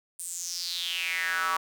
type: tone with high-pass filter sweep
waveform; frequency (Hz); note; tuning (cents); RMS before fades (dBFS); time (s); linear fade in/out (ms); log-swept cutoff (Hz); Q
square; 87.31; F2; 0; -31; 0.19-1.57; 5; 9300 to 1100; 5.7
effects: none